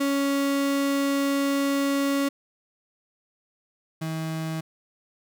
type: tone pair in turn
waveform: 35% pulse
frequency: 278.6 / 160.12 Hz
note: C#4 / D#3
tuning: +9 / +50 cents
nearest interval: minor seventh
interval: 959 cents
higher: first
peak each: -20 / -26 dBFS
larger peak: first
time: 0-2.29 / 4.01-4.61 s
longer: first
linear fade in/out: 10 ms
effects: none